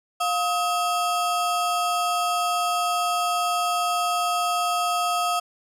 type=ring-modulated tone; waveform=square; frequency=987.8 Hz; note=B5; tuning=in tune; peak=-19 dBFS; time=0.2-5.4 s; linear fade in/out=10 ms; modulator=281 Hz; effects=resampled to 32000 Hz